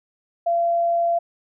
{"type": "tone", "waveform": "sine", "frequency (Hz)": 683, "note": "F5", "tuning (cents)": -39, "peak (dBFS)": -17, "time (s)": [0.46, 1.19], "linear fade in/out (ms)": 10, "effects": []}